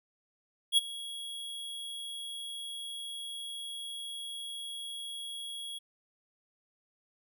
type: tone with ADSR envelope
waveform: square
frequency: 3322 Hz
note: G#7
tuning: in tune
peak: -20 dBFS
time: 0.72-5.79 s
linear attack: 54 ms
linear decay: 22 ms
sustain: -19 dB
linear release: 14 ms
effects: none